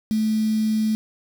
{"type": "tone with quantisation", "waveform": "sine", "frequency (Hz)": 217.5, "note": "A3", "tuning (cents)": -20, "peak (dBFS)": -18, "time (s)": [0.11, 0.95], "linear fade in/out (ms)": 0, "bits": 6, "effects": []}